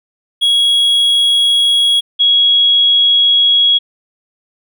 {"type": "tone pair in turn", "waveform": ["triangle", "sine"], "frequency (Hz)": [3322, 3322], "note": ["G#7", "G#7"], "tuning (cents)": [0, 0], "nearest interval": "unison", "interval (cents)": 0, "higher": "neither", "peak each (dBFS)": -7, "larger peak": "neither", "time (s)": [[0.41, 2.01], [2.19, 3.79]], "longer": "neither", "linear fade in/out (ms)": 20, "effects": []}